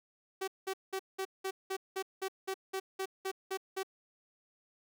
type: tone bursts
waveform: sawtooth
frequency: 382.6 Hz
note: G4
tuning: 42 cents flat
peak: -30 dBFS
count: 14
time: 0.41-3.832 s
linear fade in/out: 10 ms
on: 68 ms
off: 190 ms
effects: none